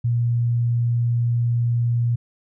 sine tone, 118.8 Hz, A#2, 33 cents sharp, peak -17 dBFS, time 0.04-2.16 s, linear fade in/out 10 ms, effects none

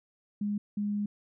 sine tone bursts at uneven times, 206.1 Hz, G#3, 13 cents flat, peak -28 dBFS, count 2, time 0.41-0.58 / 0.77-1.06 s, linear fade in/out 5 ms, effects none

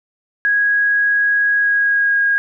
sine tone with pitch glide, 1654 to 1634.1 Hz, G#6 to G#6, -8 to -28 cents, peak -12 dBFS, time 0.45-2.38 s, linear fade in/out 0 ms, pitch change -20 cents, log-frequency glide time 1.56-2.24 s, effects none

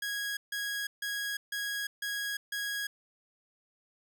sawtooth tone bursts, 1652 Hz, G#6, 10 cents flat, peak -29 dBFS, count 6, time 0.02-2.87 s, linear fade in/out 5 ms, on 350 ms, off 150 ms, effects none

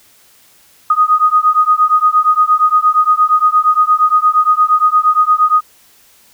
sine beating tone pair, 1240 / 1248.6 Hz, D#6 / D#6, -6 / +6 cents, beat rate 8.6 Hz, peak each -11 dBFS, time 0.9-5.61 s, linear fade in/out 5 ms, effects white hiss -48 dBFS RMS until 6.33 s

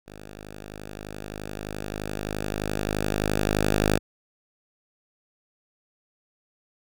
5% pulse tone with level ramp, 51.6 Hz, G#1, 10 cents flat, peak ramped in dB -31 to -8 dBFS, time 0.06-3.99 s, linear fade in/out 20 ms, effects none

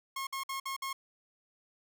sawtooth tone bursts, 1081 Hz, C#6, 44 cents flat, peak -31 dBFS, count 5, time 0.16-0.93 s, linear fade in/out 5 ms, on 110 ms, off 55 ms, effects none

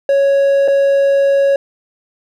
triangle tone with dropouts, 554.4 Hz, C#5, in tune, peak -7 dBFS, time 0.09-1.56 s, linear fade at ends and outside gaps 2 ms, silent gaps 0.678-0.682 s, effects none

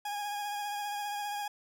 40% pulse tone with vibrato, 823 Hz, G#5, 16 cents flat, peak -33 dBFS, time 0.05-1.48 s, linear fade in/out 5 ms, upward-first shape triangle, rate 15 Hz, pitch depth 27 cents each way, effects none

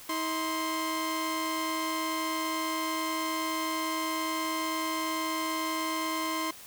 sawtooth tone pair together, 319.1 / 1046.5 Hz, D#4 / C6, +44 / 0 cents, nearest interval octave + major sixth, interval 2056 cents, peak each -29 / -28 dBFS, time 0.09-6.51 s, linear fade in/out 5 ms, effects white hiss -48 dBFS RMS until 6.66 s

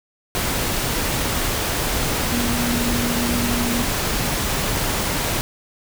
sine tone in noise, 239.4 Hz, A#3, 46 cents sharp, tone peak -22 dBFS, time 2.32-3.83 s, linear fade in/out 0 ms, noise pink, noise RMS -22 dBFS, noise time 0.35-5.41 s, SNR -3 dB, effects none

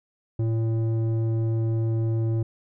square tone with low-pass filter, 112.9 Hz, A2, 45 cents sharp, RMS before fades -24 dBFS, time 0.39-2.43 s, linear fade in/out 5 ms, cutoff 370 Hz, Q 0.94, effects none

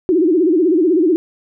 sine tone with vibrato, 339.7 Hz, F4, 48 cents flat, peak -10 dBFS, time 0.09-1.16 s, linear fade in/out 0 ms, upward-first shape sine, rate 16 Hz, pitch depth 190 cents each way, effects none

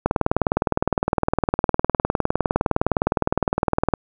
click train, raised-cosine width 1 ms, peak -3 dBFS, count 77, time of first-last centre 0.06-3.938 s, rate 19.6 Hz, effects none

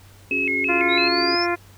sine chord, C# suspended fourth, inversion none, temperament equal with one note detuned, 277.2 / 366.2 / 415.3 Hz, C#4 / F#4 / G#4, 0 / -18 / 0 cents, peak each -28 / -31 / -32 dBFS, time 0.31-1.35 s, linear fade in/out 2 ms
sine tone with vibrato, 2362 Hz, D7, 9 cents sharp, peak -20 dBFS, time 0.31-1.08 s, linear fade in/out 2 ms, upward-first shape square, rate 3 Hz, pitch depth 150 cents each way
harmonic tone, 347.5 Hz, F4, 9 cents flat, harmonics 1 / 2 / 3 / 4 / 5 / 6 / 7, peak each -23 / -26 / -28 / -29 / -30 / -31 / -31 dBFS, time 0.68-1.56 s, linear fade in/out 20 ms
sine exponential sweep, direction up, 3729 to 5440 Hz, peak -22 dBFS, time 0.88-1.47 s, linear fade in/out 50 ms
effects added 97 Hz sine -47 dBFS peak until 1.77 s + pink hiss -51 dBFS RMS until 1.77 s

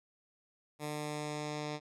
10% pulse tone with low-pass filter sweep, 149.8 Hz, D3, 35 cents sharp, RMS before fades -39 dBFS, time 0.79-1.8 s, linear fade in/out 50 ms, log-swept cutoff 12000 to 5200 Hz, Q 1.4, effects none

